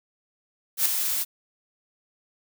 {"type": "noise with ADSR envelope", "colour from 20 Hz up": "blue", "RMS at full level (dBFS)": -19, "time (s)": [0.77, 1.25], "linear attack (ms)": 86, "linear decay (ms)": 4, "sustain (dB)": -7, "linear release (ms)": 32, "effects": []}